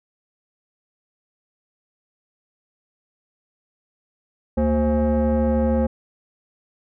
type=tone with frequency modulation; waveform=sine; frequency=227.5 Hz; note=A#3; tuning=42 cents flat; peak=-14 dBFS; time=4.57-5.87 s; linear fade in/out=10 ms; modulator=299 Hz; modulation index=1.2; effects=tanh soft clip ceiling -15 dBFS

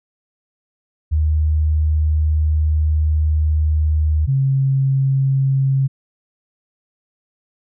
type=tone pair in turn; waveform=sine; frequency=77.1 / 135.06 Hz; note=D#2 / C#3; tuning=-15 / -45 cents; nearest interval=minor seventh; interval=970 cents; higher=second; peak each=-13 dBFS; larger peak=neither; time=1.11-4.27 / 4.27-5.88 s; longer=first; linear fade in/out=20 ms; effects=none

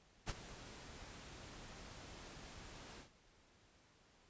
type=noise with ADSR envelope; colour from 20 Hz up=pink; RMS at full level=-40 dBFS; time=0.26-3.1 s; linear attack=36 ms; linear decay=28 ms; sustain=-14 dB; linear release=120 ms; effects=pink hiss -69 dBFS RMS until 4.29 s + resampled to 16000 Hz

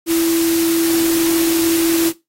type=tone in noise; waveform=sine; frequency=331.7 Hz; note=E4; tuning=11 cents sharp; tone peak=-13 dBFS; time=0.06-2.13 s; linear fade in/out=50 ms; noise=white; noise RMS=-22 dBFS; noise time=0.06-2.13 s; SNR=+6 dB; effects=noise-tail reverb RT60 0.2 s tail -17 dB re dry + AAC 48 kbps

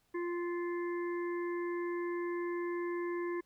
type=harmonic tone; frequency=348.1 Hz; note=F4; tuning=6 cents flat; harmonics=1 / 3 / 5 / 6; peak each=-34 / -44 / -48 / -50 dBFS; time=0.14-3.41 s; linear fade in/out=10 ms; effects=pink hiss -74 dBFS RMS until 3.45 s

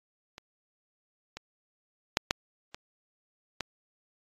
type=clicks; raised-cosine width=0.2 ms; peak=-26 / -22 / -6 / -6 / -22 / -14 dBFS; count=6; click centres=0.381 / 1.37 / 2.171 / 2.309 / 2.745 / 3.607 s; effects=AAC 32 kbps

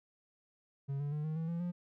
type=tone with pitch steps; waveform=triangle; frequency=138.59 / 144.23 / 150.09 / 156.19 / 162.54 / 169.15 / 176.03 Hz; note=C#3 / D3 / D3 / D#3 / E3 / E3 / F3; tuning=0 / -31 / +38 / +7 / -24 / +45 / +14 cents; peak=-32 dBFS; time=0.88-1.72 s; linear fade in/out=20 ms; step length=120 ms; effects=none

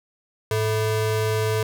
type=ring-modulated tone; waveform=square; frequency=272.7 Hz; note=C#4; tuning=28 cents flat; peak=-18 dBFS; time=0.51-1.63 s; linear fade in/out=2 ms; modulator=165 Hz; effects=none

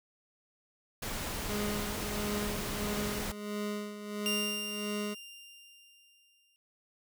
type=noise; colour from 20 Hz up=pink; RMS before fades=-37 dBFS; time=1.02-3.32 s; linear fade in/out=5 ms
type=tone with tremolo; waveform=25% pulse; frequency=207.7 Hz; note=G#3; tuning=in tune; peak=-29 dBFS; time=1.48-5.15 s; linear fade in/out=20 ms; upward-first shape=sine; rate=1.5 Hz; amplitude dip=65%
type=tone with exponential decay; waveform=sawtooth; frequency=2794 Hz; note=F7; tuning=in tune; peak=-26 dBFS; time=4.26-6.56 s; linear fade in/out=0 ms; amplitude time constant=500 ms
effects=none

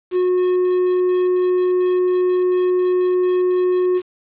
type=tone; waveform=triangle; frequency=363.7 Hz; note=F#4; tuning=30 cents flat; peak=-12 dBFS; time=0.11-4.02 s; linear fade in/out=50 ms; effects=resampled to 8000 Hz + 7-bit

